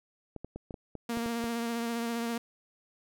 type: clicks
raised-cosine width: 2 ms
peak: -26 dBFS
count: 9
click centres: 0.363 / 0.446 / 0.56 / 0.708 / 0.742 / 0.953 / 1.172 / 1.261 / 1.441 s
type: tone with vibrato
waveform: sawtooth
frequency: 233.1 Hz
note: A#3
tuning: in tune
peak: -27 dBFS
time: 1.09-2.38 s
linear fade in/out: 5 ms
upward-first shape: triangle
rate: 15 Hz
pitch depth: 27 cents each way
effects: none